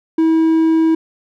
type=tone; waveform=triangle; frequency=322.9 Hz; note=E4; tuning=36 cents flat; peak=-8 dBFS; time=0.18-0.95 s; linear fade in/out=5 ms; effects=none